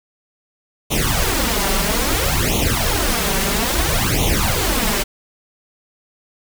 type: noise with flanger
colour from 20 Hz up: pink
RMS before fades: -18 dBFS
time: 0.9-5.04 s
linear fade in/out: 20 ms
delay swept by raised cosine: 0.3 to 5.2 ms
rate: 0.6 Hz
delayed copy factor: +0.85
effects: none